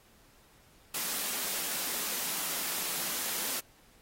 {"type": "high-pass noise", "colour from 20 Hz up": "white", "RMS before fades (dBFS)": -34, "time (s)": [0.94, 3.6], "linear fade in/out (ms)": 5, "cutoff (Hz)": 160, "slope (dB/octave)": 48, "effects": ["pink hiss -62 dBFS RMS until 4.01 s", "AAC 48 kbps"]}